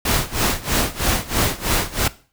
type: noise with tremolo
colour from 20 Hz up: pink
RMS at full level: -17 dBFS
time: 0.05-2.08 s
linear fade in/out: 5 ms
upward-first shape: sine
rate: 3.1 Hz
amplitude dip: 90%
effects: noise-tail reverb RT60 0.4 s tail -18 dB re dry